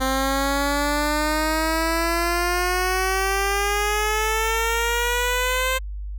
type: exponential sweep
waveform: 10% pulse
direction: up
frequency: 261.6 to 523.3 Hz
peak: -12 dBFS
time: 0-5.79 s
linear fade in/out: 20 ms
effects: added 50 Hz sine -28 dBFS peak until 6.18 s